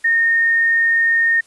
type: tone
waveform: sine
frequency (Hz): 1837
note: A#6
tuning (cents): -26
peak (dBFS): -12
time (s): 0.04-1.41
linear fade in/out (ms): 10
effects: white hiss -52 dBFS RMS until 1.46 s + resampled to 24000 Hz